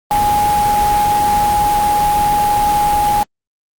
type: tone in noise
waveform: sine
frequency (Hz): 830.6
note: G#5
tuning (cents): 0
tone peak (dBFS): -11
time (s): 0.11-3.23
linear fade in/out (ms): 0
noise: pink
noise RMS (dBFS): -22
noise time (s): 0.11-3.23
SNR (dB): +8
effects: Opus 32 kbps